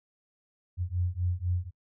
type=beating tone pair; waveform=sine; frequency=87.31 / 91.31 Hz; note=F2 / F#2; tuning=0 / -22 cents; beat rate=4 Hz; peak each=-30 dBFS; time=0.77-1.71 s; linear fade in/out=50 ms; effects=noise-tail reverb RT60 0.1 s tail -26 dB re dry